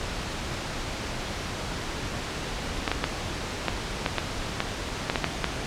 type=clicks; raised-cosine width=0.3 ms; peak=-7 dBFS; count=11; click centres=2.878 / 2.916 / 3.041 / 3.683 / 4.062 / 4.183 / 4.604 / 5.099 / 5.158 / 5.243 / 5.443 s; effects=pink hiss -32 dBFS RMS until 5.66 s + low-pass 6000 Hz 12 dB/octave